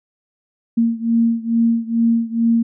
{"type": "beating tone pair", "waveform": "sine", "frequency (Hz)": [229.7, 232], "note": ["A#3", "A#3"], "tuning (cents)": [-25, -8], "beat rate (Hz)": 2.3, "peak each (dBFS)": [-16, -18], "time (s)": [0.77, 2.63], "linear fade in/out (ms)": 10, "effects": []}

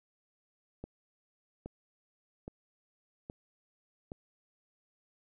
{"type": "click train", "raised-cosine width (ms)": 2, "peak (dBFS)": -28, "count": 5, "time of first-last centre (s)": [0.84, 4.119], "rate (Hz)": 1.22, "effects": []}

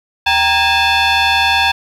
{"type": "tone with frequency modulation", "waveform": "sine", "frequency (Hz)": 932.3, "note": "A#5", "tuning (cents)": 0, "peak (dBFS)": -8, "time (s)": [0.26, 1.72], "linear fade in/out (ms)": 10, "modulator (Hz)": 857, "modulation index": 3.6, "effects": ["tanh soft clip ceiling -8 dBFS", "7-bit"]}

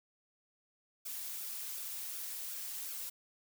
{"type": "noise with flanger", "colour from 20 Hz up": "blue", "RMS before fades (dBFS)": -42, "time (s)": [1.05, 3.1], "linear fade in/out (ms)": 10, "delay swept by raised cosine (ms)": [0.97, 4.57], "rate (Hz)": 2.7, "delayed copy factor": -0.6, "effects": []}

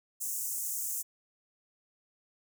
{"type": "high-pass noise", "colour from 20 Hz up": "pink", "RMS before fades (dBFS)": -35, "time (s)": [0.2, 1.03], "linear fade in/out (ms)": 20, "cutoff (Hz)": 6500, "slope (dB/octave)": 48, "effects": []}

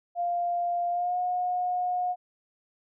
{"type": "tone with pitch glide", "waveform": "sine", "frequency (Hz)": [698.5, 721.9], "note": ["F5", "F#5"], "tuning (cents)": [0, -43], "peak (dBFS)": -25, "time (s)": [0.15, 2.16], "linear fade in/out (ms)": 50, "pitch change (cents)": 57, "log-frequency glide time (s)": [0.9, 1.18], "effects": []}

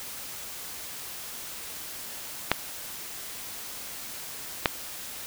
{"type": "clicks", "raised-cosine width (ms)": 0.3, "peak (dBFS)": -3, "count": 2, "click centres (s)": [2.516, 4.658], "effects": ["white hiss -39 dBFS RMS until 5.26 s"]}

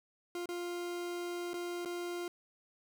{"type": "tone with dropouts", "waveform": "40% pulse", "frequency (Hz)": 350, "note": "F4", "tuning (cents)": 4, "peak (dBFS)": -36, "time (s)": [0.35, 2.28], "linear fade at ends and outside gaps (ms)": 2, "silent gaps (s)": [[0.458, 0.489], [1.534, 1.54], [1.85, 1.857]], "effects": []}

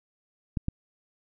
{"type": "clicks", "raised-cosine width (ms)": 5, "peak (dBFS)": -15, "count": 2, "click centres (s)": [0.572, 0.684], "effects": []}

